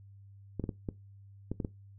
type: clicks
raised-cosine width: 3 ms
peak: -21 dBFS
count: 7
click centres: 0.597 / 0.64 / 0.692 / 0.888 / 1.516 / 1.602 / 1.648 s
effects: noise-tail reverb RT60 0.2 s tail -19 dB re dry + added 99 Hz sine -51 dBFS peak until 1.98 s